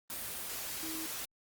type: tone in noise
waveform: sine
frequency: 320 Hz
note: D#4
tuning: 49 cents sharp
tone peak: -42 dBFS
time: 0.83-1.06 s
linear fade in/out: 0 ms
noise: white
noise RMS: -40 dBFS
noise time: 0.1-1.25 s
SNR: -5 dB
effects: Opus 24 kbps